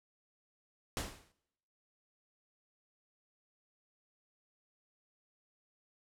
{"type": "noise with exponential decay", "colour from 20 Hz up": "pink", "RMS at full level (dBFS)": -34, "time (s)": [0.97, 1.32], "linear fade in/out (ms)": 0, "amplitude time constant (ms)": 74, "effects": ["noise-tail reverb RT60 0.9 s tail -24 dB re dry", "low-pass 11000 Hz 12 dB/octave"]}